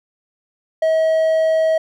triangle tone, 640 Hz, D#5, 49 cents sharp, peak -11 dBFS, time 0.82-1.78 s, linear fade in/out 5 ms, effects none

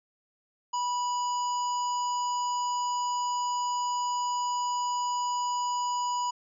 harmonic tone, 980 Hz, B5, 14 cents flat, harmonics 1 / 3 / 5 / 7, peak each -27 / -42 / -43 / -40 dBFS, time 0.73-6.31 s, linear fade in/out 10 ms, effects none

